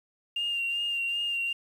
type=tone with vibrato; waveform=sine; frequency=2794 Hz; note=F7; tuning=in tune; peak=-26 dBFS; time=0.36-1.53 s; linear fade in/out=5 ms; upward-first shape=sine; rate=2.6 Hz; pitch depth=26 cents each way; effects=tanh soft clip ceiling -23 dBFS + 9-bit